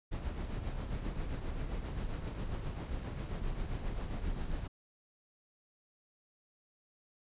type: noise with tremolo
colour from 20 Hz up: brown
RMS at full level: -35 dBFS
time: 0.11-4.68 s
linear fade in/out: 20 ms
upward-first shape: triangle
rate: 7.5 Hz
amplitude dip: 55%
effects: resampled to 8000 Hz